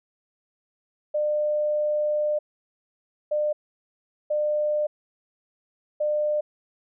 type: tone bursts at uneven times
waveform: sine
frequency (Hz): 600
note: D5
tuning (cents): +37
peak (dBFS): -21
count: 4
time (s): 1.14-2.39 / 3.31-3.53 / 4.3-4.87 / 6-6.41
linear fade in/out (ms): 10
effects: none